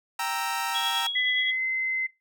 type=chord; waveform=sawtooth; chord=E diminished; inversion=first; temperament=equal; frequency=784 / 932.3 / 1318.5 Hz; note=G5 / Bb5 / E6; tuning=0 / 0 / 0 cents; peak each=-29 / -26 / -29 dBFS; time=0.19-1.07 s; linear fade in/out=5 ms
type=tone with tremolo; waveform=sine; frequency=3322 Hz; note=G#7; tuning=in tune; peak=-24 dBFS; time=0.74-1.52 s; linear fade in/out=20 ms; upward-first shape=triangle; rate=9.6 Hz; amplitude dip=55%
type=tone with pitch glide; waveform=sine; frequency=2007 to 2059 Hz; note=B6 to C7; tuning=+27 to -28 cents; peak=-24 dBFS; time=1.15-2.07 s; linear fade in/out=10 ms; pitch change=+45 cents; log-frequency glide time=1.34-1.64 s
effects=noise-tail reverb RT60 0.2 s tail -19 dB re dry